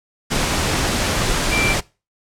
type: tone in noise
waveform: sine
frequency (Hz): 2349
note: D7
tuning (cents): 0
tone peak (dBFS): -19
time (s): 1.51-1.74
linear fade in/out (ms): 20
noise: pink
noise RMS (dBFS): -19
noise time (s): 0.3-1.81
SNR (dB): -3
effects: noise-tail reverb RT60 0.3 s tail -22 dB re dry + low-pass 9000 Hz 12 dB/octave